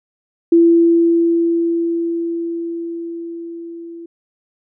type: tone with level ramp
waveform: sine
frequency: 336.5 Hz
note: E4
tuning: 36 cents sharp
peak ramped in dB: -6 to -30 dBFS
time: 0.52-4.06 s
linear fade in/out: 5 ms
effects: none